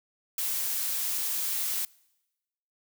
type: noise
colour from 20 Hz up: blue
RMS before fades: -30 dBFS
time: 0.38-1.85 s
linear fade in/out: 2 ms
effects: noise-tail reverb RT60 1.0 s tail -25 dB re dry